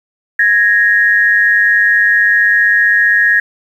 sine tone pair together, 1660.2 / 1864.7 Hz, G#6 / A#6, -1 / 0 cents, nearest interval major second, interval 201 cents, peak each -10 dBFS, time 0.39-3.4 s, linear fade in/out 5 ms, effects 7-bit

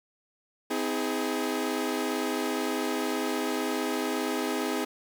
sawtooth tone cluster, 256.8 / 318.8 / 414 Hz, C4 / D#4 / G#4, -32 / +42 / -5 cents, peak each -28 dBFS, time 0.7-4.85 s, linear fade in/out 10 ms, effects 9-bit

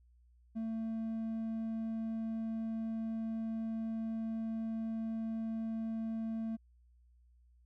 sine tone with hard clipping, 224 Hz, A3, 31 cents sharp, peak -36 dBFS, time 0.55-6.57 s, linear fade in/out 20 ms, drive 3 dB, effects added 60 Hz sine -62 dBFS peak until 7.65 s

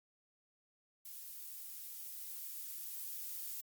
violet noise with level ramp, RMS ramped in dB -49 to -43 dBFS, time 1.05-3.61 s, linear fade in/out 5 ms, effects Opus 48 kbps

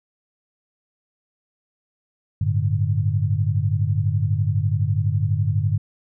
sine chord, G suspended second, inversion none, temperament equal, 98 / 110 / 146.83 Hz, G2 / A2 / D3, 0 / 0 / 0 cents, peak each -21 / -22 / -24 dBFS, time 2.41-5.78 s, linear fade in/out 5 ms, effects none

